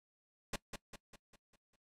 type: noise with echo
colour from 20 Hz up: pink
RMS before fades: -37 dBFS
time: 0.53-0.56 s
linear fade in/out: 5 ms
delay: 200 ms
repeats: 6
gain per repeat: -6 dB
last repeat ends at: 1.76 s
effects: noise-tail reverb RT60 0.1 s tail -20 dB re dry + low-pass 9000 Hz 12 dB/octave